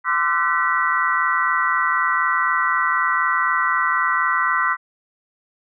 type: tone cluster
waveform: sine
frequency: 1033 / 1177 / 1344 / 1505 / 1949 Hz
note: C6 / D6 / E6 / F#6 / B6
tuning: -22 / +3 / +33 / +29 / -23 cents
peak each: -23 dBFS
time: 0.04-4.77 s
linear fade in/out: 50 ms
effects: none